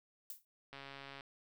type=noise with exponential decay; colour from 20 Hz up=violet; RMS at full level=-42 dBFS; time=0.3-0.45 s; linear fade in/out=1 ms; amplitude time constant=31 ms
type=click train; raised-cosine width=0.3 ms; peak=-33 dBFS; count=67; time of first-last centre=0.73-1.208 s; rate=138 Hz
effects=none